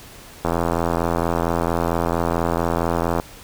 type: click train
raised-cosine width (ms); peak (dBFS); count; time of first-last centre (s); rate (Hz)
1; -6; 233; 0.45-3.199; 84.4
effects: pink hiss -42 dBFS RMS until 3.43 s